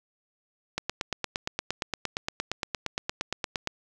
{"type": "click train", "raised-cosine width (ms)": 0.2, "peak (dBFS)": -11, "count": 26, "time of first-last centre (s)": [0.78, 3.674], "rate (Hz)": 8.64, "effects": []}